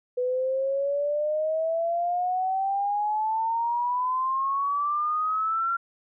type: exponential sweep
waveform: sine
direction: up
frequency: 493.9 to 1380 Hz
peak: -23 dBFS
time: 0.17-5.77 s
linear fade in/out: 10 ms
effects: none